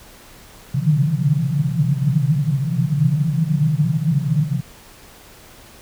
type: band-pass noise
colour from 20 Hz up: pink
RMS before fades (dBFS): -18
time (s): 0.74-4.61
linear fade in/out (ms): 10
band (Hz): 130 to 170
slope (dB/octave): 96
effects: pink hiss -44 dBFS RMS until 5.81 s